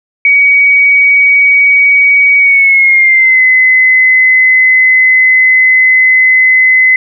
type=tone with pitch glide; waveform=sine; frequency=2258 to 2035 Hz; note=C#7 to C7; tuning=+31 to -49 cents; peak=-3 dBFS; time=0.25-6.96 s; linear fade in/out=2 ms; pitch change=-180 cents; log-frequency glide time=2.39-3.42 s; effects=none